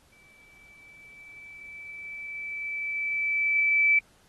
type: tone with exponential growth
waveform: sine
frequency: 2314 Hz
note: D7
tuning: 26 cents flat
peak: -17 dBFS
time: 0.12-3.99 s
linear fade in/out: 5 ms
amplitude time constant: 840 ms
effects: pink hiss -62 dBFS RMS until 4.28 s + AAC 32 kbps